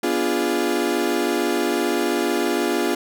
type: chord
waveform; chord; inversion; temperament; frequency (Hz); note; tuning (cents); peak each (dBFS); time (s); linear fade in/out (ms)
35% pulse; B diminished seventh; none; equal; 246.9 / 293.7 / 349.2 / 415.3; B3 / D4 / F4 / Ab4; 0 / 0 / 0 / 0; -25 / -24 / -21 / -24; 0.03-2.95; 5
effects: none